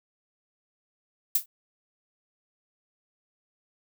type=noise with exponential decay; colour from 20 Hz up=violet; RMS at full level=-17 dBFS; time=1.35-1.46 s; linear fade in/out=5 ms; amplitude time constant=22 ms; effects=none